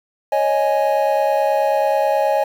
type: chord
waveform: triangle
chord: C# suspended second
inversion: none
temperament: just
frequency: 554.4 / 623.7 / 831.5 Hz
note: C#5 / D#5 / G#5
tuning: 0 / +4 / +2 cents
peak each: -17 dBFS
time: 0.32-2.44 s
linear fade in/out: 5 ms
effects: 7-bit